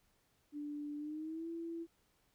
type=tone with pitch glide; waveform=sine; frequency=293.7 to 333.5 Hz; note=D4 to E4; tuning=0 to +20 cents; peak=-40 dBFS; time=0.52-1.87 s; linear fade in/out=50 ms; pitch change=+220 cents; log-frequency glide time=0.97-1.49 s; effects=pink hiss -75 dBFS RMS until 2.34 s